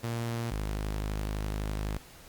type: tone pair in turn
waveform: sawtooth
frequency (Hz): 116.7 / 51.87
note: A#2 / G#1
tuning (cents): +2 / -1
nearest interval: octave + major second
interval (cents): 1403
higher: first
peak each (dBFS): -27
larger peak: neither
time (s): 0.03-0.51 / 0.51-1.98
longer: second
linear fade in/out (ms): 10
effects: pink hiss -52 dBFS RMS until 2.28 s + Opus 48 kbps